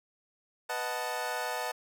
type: chord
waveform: 25% pulse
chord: B dominant seventh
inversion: none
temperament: equal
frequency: 493.9 / 622.3 / 740 / 880 Hz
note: B4 / D#5 / F#5 / A5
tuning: 0 / 0 / 0 / 0 cents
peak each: -35 / -35 / -34 / -33 dBFS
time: 0.69-1.72 s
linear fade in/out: 10 ms
effects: none